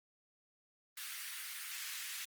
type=high-pass noise; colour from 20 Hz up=pink; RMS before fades=-44 dBFS; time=0.97-2.25 s; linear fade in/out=5 ms; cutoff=1600 Hz; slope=24 dB/octave; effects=Opus 32 kbps